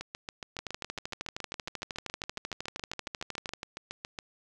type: two click trains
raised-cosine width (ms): 0.2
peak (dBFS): -18 / -20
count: 39 / 31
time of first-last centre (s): 0.59-3.536 / 0.01-4.188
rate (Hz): 12.9 / 7.18
effects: none